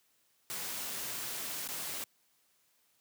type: noise with dropouts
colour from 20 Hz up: white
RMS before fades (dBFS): -39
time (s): 0.5-2.04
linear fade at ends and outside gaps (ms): 0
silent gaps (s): 1.676-1.688
effects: white hiss -72 dBFS RMS until 3 s + high-pass 100 Hz 12 dB/octave